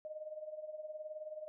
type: tone with tremolo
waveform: sine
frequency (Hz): 616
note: D#5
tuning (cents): -17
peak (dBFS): -39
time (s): 0.05-1.48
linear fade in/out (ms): 0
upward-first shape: triangle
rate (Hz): 19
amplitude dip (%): 80
effects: none